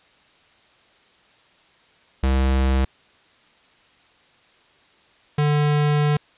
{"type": "tone pair in turn", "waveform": "square", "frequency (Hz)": [66.1, 148.01], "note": ["C2", "D3"], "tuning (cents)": [18, 14], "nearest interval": "octave + major second", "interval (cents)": 1396, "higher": "second", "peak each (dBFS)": -17, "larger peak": "neither", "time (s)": [[2.23, 2.85], [5.38, 6.17]], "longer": "second", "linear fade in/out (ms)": 5, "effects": ["white hiss -56 dBFS RMS until 6.37 s", "resampled to 8000 Hz"]}